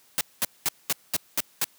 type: noise bursts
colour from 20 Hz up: white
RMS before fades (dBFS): -24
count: 7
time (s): 0.18-1.643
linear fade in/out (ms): 0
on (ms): 29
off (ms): 210
effects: white hiss -59 dBFS RMS until 1.78 s + high-pass 100 Hz 12 dB/octave